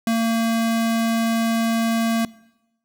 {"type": "tone", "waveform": "square", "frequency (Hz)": 227.7, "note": "A#3", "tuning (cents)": -40, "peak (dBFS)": -18, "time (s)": [0.07, 2.25], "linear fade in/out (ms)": 2, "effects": ["noise-tail reverb RT60 0.9 s tail -21 dB re dry"]}